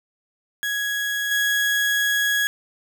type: tone with level steps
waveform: 35% pulse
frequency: 1664 Hz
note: G#6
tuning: 3 cents sharp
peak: -21 / -17 dBFS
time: 0.63-2.47 s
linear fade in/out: 0 ms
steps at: 1.31 s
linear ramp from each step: 5 ms
effects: none